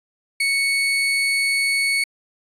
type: tone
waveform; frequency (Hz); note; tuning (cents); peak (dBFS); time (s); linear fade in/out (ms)
35% pulse; 2217; C#7; 0; -16; 0.4-2.04; 5
effects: resampled to 32000 Hz